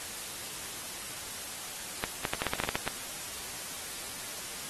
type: clicks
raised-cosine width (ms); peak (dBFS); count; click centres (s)
0.3; -12; 11; 2.039 / 2.252 / 2.335 / 2.419 / 2.467 / 2.535 / 2.601 / 2.637 / 2.69 / 2.755 / 2.877
effects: white hiss -40 dBFS RMS until 4.69 s + AAC 32 kbps